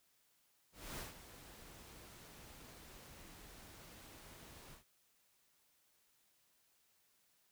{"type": "noise with ADSR envelope", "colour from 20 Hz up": "pink", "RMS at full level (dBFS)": -45, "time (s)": [0.72, 4.84], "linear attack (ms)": 260, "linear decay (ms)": 150, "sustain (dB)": -12, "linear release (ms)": 110, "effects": ["white hiss -75 dBFS RMS until 7.51 s"]}